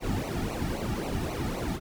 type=noise with flanger; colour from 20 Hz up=brown; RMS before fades=-31 dBFS; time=0-1.8 s; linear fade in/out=50 ms; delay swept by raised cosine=0.58 to 1.98 ms; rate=3.8 Hz; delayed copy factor=-0.9; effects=none